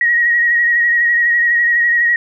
sine tone with vibrato, 1895 Hz, A#6, 28 cents sharp, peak -10 dBFS, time 0.01-2.16 s, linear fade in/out 2 ms, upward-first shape sine, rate 12 Hz, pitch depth 30 cents each way, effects none

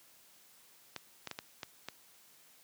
clicks, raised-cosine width 0.2 ms, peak -22 dBFS, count 6, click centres 0.963 / 1.273 / 1.313 / 1.389 / 1.632 / 1.886 s, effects white hiss -62 dBFS RMS until 2.63 s + high-pass 100 Hz 12 dB/octave

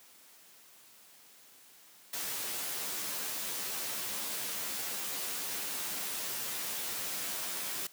white noise with comb filter, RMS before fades -37 dBFS, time 2.13-7.87 s, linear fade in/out 5 ms, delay 12 ms, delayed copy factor -0.7, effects white hiss -58 dBFS RMS until 7.92 s + high-pass 150 Hz 12 dB/octave

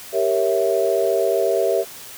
sine chord, G diminished seventh, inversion none, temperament equal, 392 / 466.2 / 554.4 / 659.3 Hz, G4 / Bb4 / Db5 / Fb5, 0 / 0 / 0 / 0 cents, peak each -21 / -22 / -23 / -21 dBFS, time 0.12-1.85 s, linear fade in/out 50 ms, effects white hiss -38 dBFS RMS until 2.17 s + high-pass 60 Hz 12 dB/octave

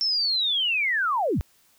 sine linear sweep, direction down, 5430 to 30.96 Hz, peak -21 dBFS, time 0.01-1.41 s, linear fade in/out 0 ms, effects white hiss -61 dBFS RMS until 1.78 s

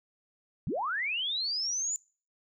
sine linear sweep, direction up, 99 to 7120 Hz, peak -29 dBFS, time 0.67-1.96 s, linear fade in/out 0 ms, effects noise-tail reverb RT60 0.4 s tail -24 dB re dry

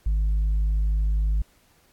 sine tone with tanh clipping, 51.91 Hz, G#1, in tune, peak -20 dBFS, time 0.06-1.42 s, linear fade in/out 5 ms, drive 2 dB, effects pink hiss -61 dBFS RMS until 1.92 s + AAC 64 kbps

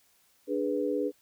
sine chord, G# diminished, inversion second, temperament equal, 293.7 / 415.3 / 493.9 Hz, D4 / G#4 / B4, 0 / 0 / 0 cents, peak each -31 dBFS, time 0.47-1.12 s, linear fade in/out 50 ms, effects white hiss -66 dBFS RMS until 1.21 s

